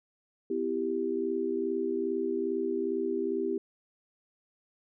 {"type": "chord", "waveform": "sine", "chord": "E minor", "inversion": "second", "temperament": "equal with one note detuned", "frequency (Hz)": [252.3, 329.6, 392], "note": ["B3", "E4", "G4"], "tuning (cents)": [37, 0, 0], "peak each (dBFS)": [-35, -33, -30], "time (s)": [0.5, 3.58], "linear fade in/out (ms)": 5, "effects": []}